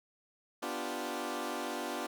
15% pulse chord, G dominant seventh, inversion first, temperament equal, 246.9 / 293.7 / 349.2 / 392 Hz, B3 / D4 / F4 / G4, 0 / 0 / 0 / 0 cents, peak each -35 / -34 / -34 / -37 dBFS, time 0.62-2.07 s, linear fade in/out 10 ms, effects none

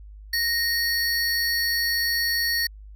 square tone pair together, 1867 / 4440 Hz, A#6 / C#8, +2 / +2 cents, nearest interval octave + minor third, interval 1500 cents, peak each -25 dBFS, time 0.33-2.67 s, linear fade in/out 5 ms, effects added 51 Hz sine -40 dBFS peak until 2.95 s

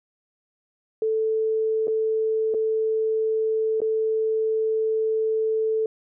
sine tone with dropouts, 440 Hz, A4, in tune, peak -20 dBFS, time 1.02-5.86 s, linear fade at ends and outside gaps 2 ms, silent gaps 1.872-1.88 / 2.54-2.545 / 3.804-3.817 s, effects none

